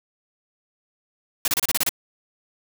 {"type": "noise bursts", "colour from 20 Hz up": "white", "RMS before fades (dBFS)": -21, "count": 8, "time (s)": [1.45, 1.892], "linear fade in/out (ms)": 2, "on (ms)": 29, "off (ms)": 30, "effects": []}